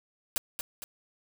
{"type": "noise with echo", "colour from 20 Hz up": "white", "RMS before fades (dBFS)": -29, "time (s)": [0.36, 0.38], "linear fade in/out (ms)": 0, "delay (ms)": 230, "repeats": 2, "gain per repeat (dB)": -6, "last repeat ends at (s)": 0.84, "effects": []}